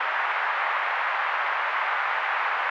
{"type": "band-pass noise", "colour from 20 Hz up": "pink", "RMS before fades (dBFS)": -26, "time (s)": [0, 2.7], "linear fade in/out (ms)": 5, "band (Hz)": [850, 2100], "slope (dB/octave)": 24, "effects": []}